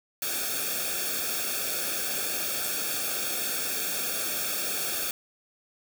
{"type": "noise with comb filter", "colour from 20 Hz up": "white", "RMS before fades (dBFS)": -30, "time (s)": [0.22, 5.11], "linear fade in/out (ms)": 2, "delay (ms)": 1, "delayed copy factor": -1, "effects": []}